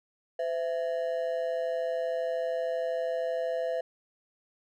triangle ring-modulated tone, 587.3 Hz, D5, in tune, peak -23 dBFS, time 0.39-3.81 s, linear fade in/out 5 ms, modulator 76.4 Hz, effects none

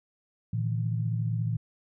sine tone cluster, 114.1 / 150 / 164.8 Hz, A#2 / D3 / E3, -37 / +37 / 0 cents, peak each -27 / -36 / -33 dBFS, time 0.53-1.57 s, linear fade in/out 5 ms, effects none

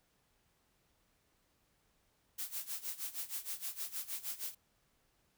blue noise with tremolo, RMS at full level -39 dBFS, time 2.38-4.55 s, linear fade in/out 10 ms, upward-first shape sine, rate 6.4 Hz, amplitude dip 85%, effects pink hiss -75 dBFS RMS until 5.37 s

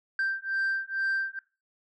sine beating tone pair, 1569 / 1571.2 Hz, G6 / G6, +1 / +4 cents, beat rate 2.2 Hz, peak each -28 dBFS, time 0.19-1.39 s, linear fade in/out 2 ms, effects noise-tail reverb RT60 0.3 s tail -20 dB re dry + tanh soft clip ceiling -23 dBFS

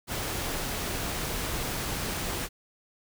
pink noise, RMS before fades -32 dBFS, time 0.07-2.49 s, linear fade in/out 50 ms, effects none

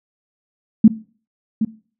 sine tone with echo, 220 Hz, A3, in tune, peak -3 dBFS, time 0.84-0.88 s, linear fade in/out 5 ms, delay 770 ms, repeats 1, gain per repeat -11 dB, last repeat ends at 1.65 s, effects noise-tail reverb RT60 0.4 s tail -18 dB re dry

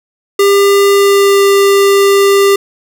square tone with pitch glide, 400 to 397.2 Hz, G4 to G4, +35 to +23 cents, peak -6 dBFS, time 0.39-2.56 s, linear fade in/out 5 ms, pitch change -12 cents, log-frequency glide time 0.93-1.42 s, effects none

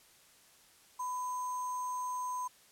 sine tone with sample-and-hold, 1000 Hz, B5, 21 cents sharp, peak -34 dBFS, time 0.99-2.48 s, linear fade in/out 10 ms, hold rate 7350 Hz, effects white hiss -62 dBFS RMS until 2.71 s + low-pass 12000 Hz 12 dB/octave

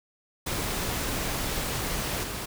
pink noise with level steps, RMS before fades -30 / -34 dBFS, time 0.46-2.46 s, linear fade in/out 10 ms, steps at 2.23 s, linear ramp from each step 10 ms, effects none

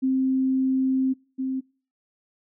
sine tone pair in turn, 262.7 / 262.7 Hz, C4 / C4, +7 / +7 cents, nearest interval unison, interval 0 cents, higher neither, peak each -19 / -24 dBFS, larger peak first, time 0.02-1.14 / 1.38-1.61 s, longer first, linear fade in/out 20 ms, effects noise-tail reverb RT60 0.4 s tail -24 dB re dry

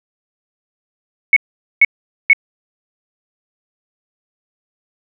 sine tone bursts, 2209 Hz, C#7, 7 cents flat, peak -4 dBFS, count 3, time 1.33-2.332 s, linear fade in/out 2 ms, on 34 ms, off 450 ms, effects none

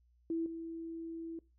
sine tone with level steps, 329.6 Hz, E4, in tune, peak -32 / -40 dBFS, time 0.3-1.39 s, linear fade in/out 2 ms, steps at 0.46 s, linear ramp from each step 2 ms, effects noise-tail reverb RT60 0.3 s tail -23 dB re dry + added 60 Hz sine -66 dBFS peak until 1.58 s

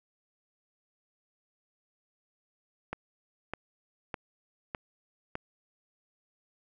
click train, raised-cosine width 0.5 ms, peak -19 dBFS, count 5, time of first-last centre 2.93-5.354 s, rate 1.65 Hz, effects none

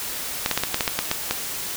clicks, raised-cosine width 0.2 ms, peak -3 dBFS, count 10, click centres 0.461 / 0.513 / 0.576 / 0.636 / 0.744 / 0.808 / 0.878 / 0.99 / 1.114 / 1.31 s, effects white hiss -30 dBFS RMS until 1.76 s

